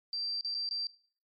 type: tone with dropouts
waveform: sine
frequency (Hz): 4699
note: D8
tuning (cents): 0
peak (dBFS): -32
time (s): 0.13-0.87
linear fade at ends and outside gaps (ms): 1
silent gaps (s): 0.41-0.447 / 0.543-0.548 / 0.69-0.71
effects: noise-tail reverb RT60 0.5 s tail -20 dB re dry + MP3 48 kbps